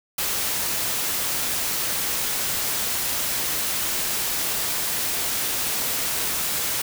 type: noise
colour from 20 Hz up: white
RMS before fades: -25 dBFS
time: 0.18-6.82 s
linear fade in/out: 5 ms
effects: none